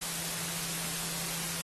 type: tone in noise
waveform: sine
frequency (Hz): 166.8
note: E3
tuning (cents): +21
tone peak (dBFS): -45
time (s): 0.01-1.62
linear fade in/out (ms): 10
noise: white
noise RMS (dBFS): -35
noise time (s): 0.01-1.62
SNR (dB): -13
effects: AAC 32 kbps